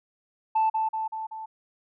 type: tone with echo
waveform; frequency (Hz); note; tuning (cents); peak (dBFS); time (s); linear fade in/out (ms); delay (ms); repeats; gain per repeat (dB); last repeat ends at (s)
sine; 880; A5; 0; -18; 0.55-0.7; 10; 190; 4; -4; 1.46
effects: tanh soft clip ceiling -17 dBFS